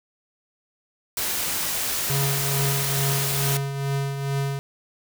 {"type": "noise", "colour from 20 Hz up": "white", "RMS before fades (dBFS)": -26, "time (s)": [1.17, 3.57], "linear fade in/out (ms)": 2}
{"type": "tone with tremolo", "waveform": "square", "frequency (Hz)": 138.59, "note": "C#3", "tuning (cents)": 0, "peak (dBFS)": -22, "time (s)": [2.1, 4.59], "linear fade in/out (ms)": 0, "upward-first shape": "triangle", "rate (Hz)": 2.3, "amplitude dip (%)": 55}
{"effects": []}